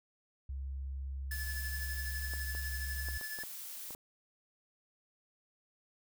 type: tone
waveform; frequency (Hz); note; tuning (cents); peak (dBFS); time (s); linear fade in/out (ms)
sine; 67.5; C#2; -45; -37; 0.49-3.18; 5
type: noise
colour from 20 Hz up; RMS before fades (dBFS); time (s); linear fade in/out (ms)
blue; -45; 1.31-3.95; 5
type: tone with tremolo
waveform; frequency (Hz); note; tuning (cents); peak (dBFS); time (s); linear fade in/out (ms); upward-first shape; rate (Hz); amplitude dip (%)
square; 1730; A6; -30; -39; 1.31-3.43; 2; triangle; 12; 65
type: clicks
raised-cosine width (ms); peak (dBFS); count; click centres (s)
1; -35; 8; 2.336 / 2.55 / 3.086 / 3.212 / 3.388 / 3.436 / 3.907 / 3.949
effects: none